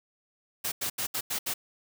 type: noise bursts at uneven times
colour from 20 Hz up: white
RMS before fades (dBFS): -31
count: 6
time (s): 0.64-0.72 / 0.81-0.9 / 0.98-1.07 / 1.14-1.21 / 1.3-1.39 / 1.46-1.54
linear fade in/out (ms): 10
effects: none